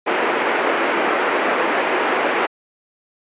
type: band-pass noise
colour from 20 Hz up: pink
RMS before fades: -19 dBFS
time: 0.06-2.47 s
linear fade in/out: 20 ms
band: 320 to 2400 Hz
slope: 24 dB/octave
effects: resampled to 8000 Hz